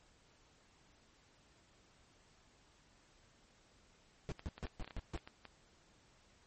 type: noise bursts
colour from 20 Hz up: brown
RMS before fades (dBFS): -40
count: 6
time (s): 4.29-5.164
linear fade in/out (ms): 0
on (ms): 29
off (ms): 140
type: clicks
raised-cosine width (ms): 0.3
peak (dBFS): -33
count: 9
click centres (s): 4.394 / 4.58 / 4.668 / 4.845 / 4.877 / 4.908 / 5.176 / 5.275 / 5.453
effects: pink hiss -68 dBFS RMS until 6.46 s + MP3 32 kbps